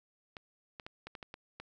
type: clicks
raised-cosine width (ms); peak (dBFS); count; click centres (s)
0.3; -28; 8; 0.368 / 0.798 / 0.865 / 1.07 / 1.152 / 1.228 / 1.341 / 1.6
effects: none